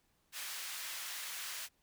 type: high-pass noise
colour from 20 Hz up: pink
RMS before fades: -43 dBFS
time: 0.32-1.69 s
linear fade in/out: 50 ms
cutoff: 1700 Hz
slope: 12 dB/octave
effects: pink hiss -75 dBFS RMS until 1.82 s